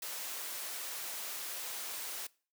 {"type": "high-pass noise", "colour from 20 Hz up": "white", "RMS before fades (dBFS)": -41, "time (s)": [0.02, 2.27], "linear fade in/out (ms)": 5, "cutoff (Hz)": 410, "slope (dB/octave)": 12, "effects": ["noise-tail reverb RT60 0.4 s tail -23 dB re dry"]}